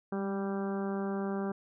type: harmonic tone with a mistuned harmonic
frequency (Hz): 196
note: G3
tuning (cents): 0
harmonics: 1 / 2 / 3 / 4 / 5 / 6 / 7 / 8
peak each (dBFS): -33 / -36 / -43 / -43 / -48 / -47 / -49 / -50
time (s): 0.12-1.52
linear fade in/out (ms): 5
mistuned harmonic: 1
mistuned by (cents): +22
effects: none